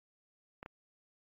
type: clicks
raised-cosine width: 0.5 ms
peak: -30 dBFS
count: 2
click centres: 0.629 / 0.661 s
effects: AAC 48 kbps